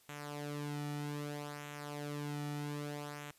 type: tone with flanger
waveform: sawtooth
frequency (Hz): 146.4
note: D3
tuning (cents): -5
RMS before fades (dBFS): -42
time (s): 0.09-3.31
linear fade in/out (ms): 0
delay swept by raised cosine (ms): 0.2 to 1.9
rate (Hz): 0.63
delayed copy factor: -0.65
effects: white hiss -67 dBFS RMS until 3.38 s + resampled to 32000 Hz